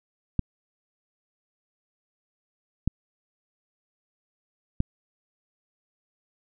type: clicks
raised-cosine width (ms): 5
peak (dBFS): -10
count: 3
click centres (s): 0.393 / 2.876 / 4.804
effects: none